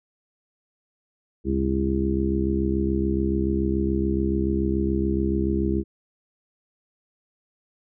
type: harmonic tone with a mistuned harmonic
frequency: 67 Hz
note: C2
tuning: 42 cents sharp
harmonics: 1 / 2 / 3 / 4 / 5 / 6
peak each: -26 / -34 / -26 / -33 / -25 / -30 dBFS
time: 1.44-5.84 s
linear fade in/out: 50 ms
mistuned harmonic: 1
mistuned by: +100 cents
effects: none